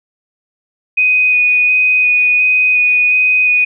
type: tone with vibrato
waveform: sine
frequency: 2489 Hz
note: D#7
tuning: in tune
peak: -8 dBFS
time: 0.97-3.65 s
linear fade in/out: 10 ms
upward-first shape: square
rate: 1.4 Hz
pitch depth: 9 cents each way
effects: none